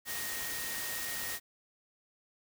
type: tone in noise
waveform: sine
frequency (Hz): 1864.7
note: A#6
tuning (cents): 0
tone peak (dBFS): -42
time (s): 0.05-1.4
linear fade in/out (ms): 50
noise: white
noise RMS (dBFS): -38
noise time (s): 0.05-1.4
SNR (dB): -7
effects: none